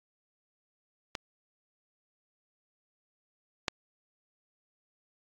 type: clicks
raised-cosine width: 0.2 ms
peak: -16 / -10 dBFS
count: 2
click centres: 1.152 / 3.682 s
effects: AAC 64 kbps